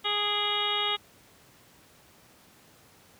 harmonic tone with a mistuned harmonic, 414.5 Hz, G#4, 3 cents flat, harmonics 1 / 2 / 3 / 4 / 5 / 6 / 7 / 8 / 9, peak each -37 / -35 / -33 / -42 / -36 / -41 / -32 / -32 / -32 dBFS, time 0.04-0.97 s, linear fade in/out 20 ms, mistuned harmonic 6, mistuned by -69 cents, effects pink hiss -57 dBFS RMS until 3.19 s + high-pass 80 Hz 12 dB/octave

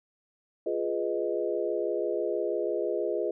sine chord, F half-diminished seventh, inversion none, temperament equal, 349.2 / 415.3 / 493.9 / 622.3 Hz, F4 / Ab4 / Cb5 / Eb5, 0 / 0 / 0 / 0 cents, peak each -32 / -31 / -33 / -33 dBFS, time 0.66-3.31 s, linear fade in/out 5 ms, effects none

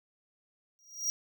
square tone with exponential growth, 5710 Hz, F8, 37 cents sharp, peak -26 dBFS, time 0.79-1.1 s, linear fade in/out 0 ms, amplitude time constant 66 ms, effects none

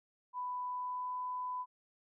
sine tone with pitch glide, 994 to 1000.3 Hz, B5 to B5, +11 to +22 cents, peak -36 dBFS, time 0.33-1.66 s, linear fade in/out 50 ms, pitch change +11 cents, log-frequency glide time 0.64-1.16 s, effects none

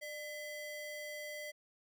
square ring-modulated tone, 1309 Hz, E6, 13 cents flat, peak -40 dBFS, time 0.01-1.52 s, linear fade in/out 20 ms, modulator 709 Hz, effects none

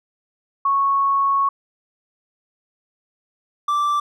sine / triangle tone pair in turn, 1105 / 1170.7 Hz, C#6 / D6, -6 / -6 cents, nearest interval minor second, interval 100 cents, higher second, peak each -15 dBFS, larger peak neither, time 0.65-1.49 / 3.68-4 s, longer first, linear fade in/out 5 ms, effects none

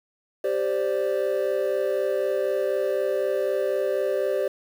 triangle chord, G suspended fourth, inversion none, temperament equal, 392 / 523.3 / 587.3 Hz, G4 / C5 / D5, 0 / 0 / 0 cents, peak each -24 dBFS, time 0.44-4.48 s, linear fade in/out 5 ms, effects tanh soft clip ceiling -12 dBFS + 8-bit

